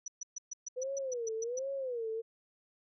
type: tone bursts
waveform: sine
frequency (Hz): 5920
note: F#8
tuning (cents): 0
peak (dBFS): -37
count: 11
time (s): 0.06-1.591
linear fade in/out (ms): 5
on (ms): 21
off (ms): 130
type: tone with vibrato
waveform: sine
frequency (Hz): 493.9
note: B4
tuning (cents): 0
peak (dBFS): -34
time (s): 0.76-2.22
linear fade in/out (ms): 20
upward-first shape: sine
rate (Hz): 1.3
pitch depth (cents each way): 190
effects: none